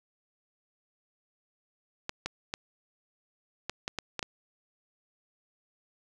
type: clicks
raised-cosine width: 0.2 ms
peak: -15 dBFS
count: 8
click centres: 2.094 / 2.26 / 2.539 / 3.696 / 3.879 / 3.987 / 4.193 / 4.228 s
effects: none